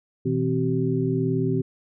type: tone cluster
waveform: sine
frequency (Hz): 123.7 / 162.2 / 261.1 / 382.6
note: B2 / E3 / C4 / G4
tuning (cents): +3 / -28 / -3 / -42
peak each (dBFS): -26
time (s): 0.25-1.62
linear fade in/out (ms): 10
effects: none